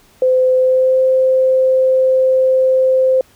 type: tone with pitch glide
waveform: sine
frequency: 513 to 520.5 Hz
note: C5 to C5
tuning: -34 to -9 cents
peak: -9 dBFS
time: 0.22-3.21 s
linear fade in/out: 2 ms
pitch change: +25 cents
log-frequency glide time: 0.55-1.01 s
effects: pink hiss -50 dBFS RMS until 3.35 s